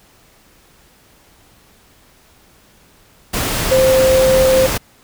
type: tone in noise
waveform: sine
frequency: 523.3 Hz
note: C5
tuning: in tune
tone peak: -9 dBFS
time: 3.71-4.67 s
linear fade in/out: 10 ms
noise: pink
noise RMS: -19 dBFS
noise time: 3.33-4.78 s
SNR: +7 dB
effects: pink hiss -50 dBFS RMS until 5.03 s